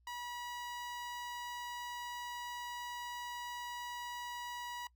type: tone with notch filter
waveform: sawtooth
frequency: 969 Hz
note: B5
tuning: 33 cents flat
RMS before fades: -44 dBFS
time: 0.07-4.87 s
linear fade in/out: 2 ms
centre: 10000 Hz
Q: 1.9
effects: noise-tail reverb RT60 0.1 s tail -22 dB re dry + added 60 Hz sine -67 dBFS peak until 4.95 s